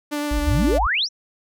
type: tone with vibrato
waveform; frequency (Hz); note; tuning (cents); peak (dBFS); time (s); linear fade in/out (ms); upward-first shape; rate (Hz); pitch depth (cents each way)
sawtooth; 293.7; D4; 0; -19; 0.11-0.79; 20; sine; 8.9; 12
type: tone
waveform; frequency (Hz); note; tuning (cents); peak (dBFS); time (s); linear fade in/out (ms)
sine; 54.8; A1; -6; -20; 0.31-0.87; 5
type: exponential sweep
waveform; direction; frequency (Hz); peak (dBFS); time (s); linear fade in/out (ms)
sine; up; 32.37 to 6120; -18; 0.36-1.09; 50
effects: none